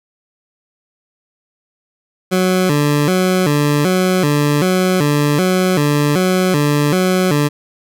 20% pulse tone with vibrato, 164.5 Hz, E3, 3 cents flat, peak -7 dBFS, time 2.31-7.49 s, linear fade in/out 20 ms, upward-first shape square, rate 1.3 Hz, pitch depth 200 cents each way, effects none

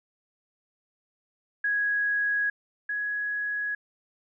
sine tone pair in turn, 1661.2 / 1672.8 Hz, G#6 / G#6, 0 / +12 cents, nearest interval unison, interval 12 cents, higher second, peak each -23 / -27 dBFS, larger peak first, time 1.64-2.5 / 2.89-3.75 s, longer neither, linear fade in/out 5 ms, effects none

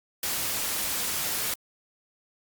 white noise, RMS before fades -29 dBFS, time 0.23-1.54 s, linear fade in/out 2 ms, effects Opus 48 kbps

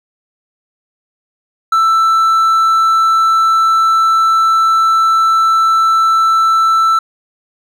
triangle tone, 1327 Hz, E6, 11 cents sharp, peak -6 dBFS, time 1.72-6.99 s, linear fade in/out 5 ms, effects none

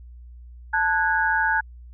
sine tone cluster, 882 / 1473 / 1646 Hz, A5 / F#6 / G#6, +4 / -8 / -16 cents, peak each -23 dBFS, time 0.73-1.61 s, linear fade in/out 10 ms, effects added 60 Hz sine -40 dBFS peak until 1.93 s

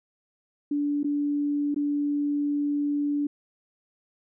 sine tone with dropouts, 290 Hz, D4, 22 cents flat, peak -23 dBFS, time 0.71-3.27 s, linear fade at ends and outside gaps 5 ms, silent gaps 1.032-1.043 / 1.745-1.761 s, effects none

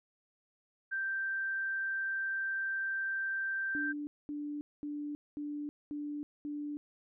sine tone, 1568 Hz, G6, in tune, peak -32 dBFS, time 0.91-3.93 s, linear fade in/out 20 ms
sine tone bursts, 293.7 Hz, D4, in tune, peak -36 dBFS, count 6, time 3.75-6.77 s, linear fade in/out 0 ms, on 320 ms, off 220 ms
effects none

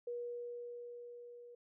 sine tone with level ramp, 480.6 Hz, B4, 47 cents flat, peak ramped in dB -38 to -52 dBFS, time 0.07-1.55 s, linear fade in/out 5 ms, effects none

